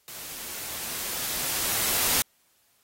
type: noise with level ramp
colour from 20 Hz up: white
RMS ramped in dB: -40 to -23 dBFS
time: 0.08-2.22 s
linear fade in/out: 0 ms
effects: white hiss -66 dBFS RMS until 2.83 s + AAC 48 kbps